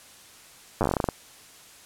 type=slowing click train; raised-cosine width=1 ms; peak=-9 dBFS; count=13; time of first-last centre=0.81-1.088 s; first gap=9 ms; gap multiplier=1.16; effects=white hiss -50 dBFS RMS until 1.85 s + low-pass 11000 Hz 12 dB/octave